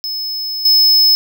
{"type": "tone with level steps", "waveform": "square", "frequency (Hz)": 5200, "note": "E8", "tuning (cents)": -24, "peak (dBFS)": [-20, -8], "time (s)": [0.04, 1.15], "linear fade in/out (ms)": 0, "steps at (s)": 0.65, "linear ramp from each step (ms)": 5, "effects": []}